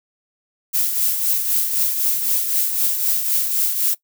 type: noise with tremolo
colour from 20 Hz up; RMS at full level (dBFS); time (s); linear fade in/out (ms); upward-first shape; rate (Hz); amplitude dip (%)
violet; -17; 0.73-3.95; 20; triangle; 3.9; 55
effects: noise-tail reverb RT60 0.1 s tail -20 dB re dry